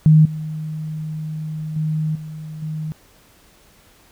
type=tone with level steps; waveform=sine; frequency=155.56 Hz; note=D#3; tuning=in tune; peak=-7 / -24 / -18 / -29 / -23 dBFS; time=0.06-2.92 s; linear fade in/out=0 ms; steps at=0.25 / 1.76 / 2.15 / 2.62 s; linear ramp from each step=5 ms; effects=pink hiss -52 dBFS RMS until 4.11 s